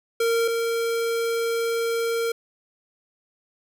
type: tone pair in turn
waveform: square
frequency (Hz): 461.4 / 461.4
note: A#4 / A#4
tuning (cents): -18 / -18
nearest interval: unison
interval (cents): 0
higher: neither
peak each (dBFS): -20 / -23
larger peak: first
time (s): 0.2-0.48 / 0.48-2.32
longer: second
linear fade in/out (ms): 5
effects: none